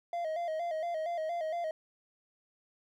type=tone with vibrato; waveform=triangle; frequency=659.3 Hz; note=E5; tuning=in tune; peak=-30 dBFS; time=0.13-1.71 s; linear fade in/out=2 ms; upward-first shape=square; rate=4.3 Hz; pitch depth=79 cents each way; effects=none